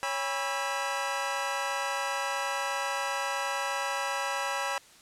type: tone cluster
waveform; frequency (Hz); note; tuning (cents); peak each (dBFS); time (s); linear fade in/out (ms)
25% pulse; 556 / 810 / 979 / 1321; C#5 / G#5 / B5 / E6; +5 / -43 / -15 / +3; -32 / -31 / -30 / -32; 0.03-4.78; 0
effects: white hiss -55 dBFS RMS until 5.01 s + low-pass 9000 Hz 12 dB/octave